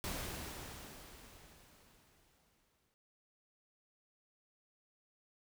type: noise with exponential decay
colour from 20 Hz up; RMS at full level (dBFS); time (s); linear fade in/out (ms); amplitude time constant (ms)
pink; -40; 0.04-2.94; 0; 630
effects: none